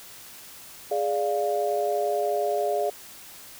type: chord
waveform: sine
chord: D diminished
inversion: second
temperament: equal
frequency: 415.3 / 587.3 / 698.5 Hz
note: Ab4 / D5 / F5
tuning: 0 / 0 / 0 cents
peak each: -27 dBFS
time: 0.91-2.9 s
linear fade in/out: 5 ms
effects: white hiss -45 dBFS RMS until 3.59 s